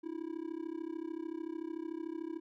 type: tone with amplitude modulation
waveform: triangle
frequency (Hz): 326.2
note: E4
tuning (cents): -18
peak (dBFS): -32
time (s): 0.03-2.4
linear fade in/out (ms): 20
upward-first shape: sine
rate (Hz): 33.5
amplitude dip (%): 95
effects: none